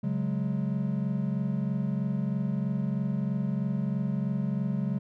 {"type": "chord", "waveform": "triangle", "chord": "C# suspended fourth", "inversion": "none", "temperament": "just", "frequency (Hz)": [138.59, 184.79, 207.9], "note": ["C#3", "F#3", "G#3"], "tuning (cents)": [0, -2, 2], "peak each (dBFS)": -29, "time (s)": [0.03, 4.99], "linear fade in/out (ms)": 10, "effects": []}